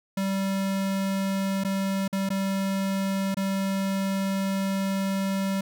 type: tone with dropouts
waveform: square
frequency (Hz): 194.2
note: G3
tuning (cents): -16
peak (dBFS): -25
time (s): 0.17-5.61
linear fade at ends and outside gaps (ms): 5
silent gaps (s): 1.638-1.647 / 2.079-2.127 / 2.291-2.302 / 3.345-3.369
effects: none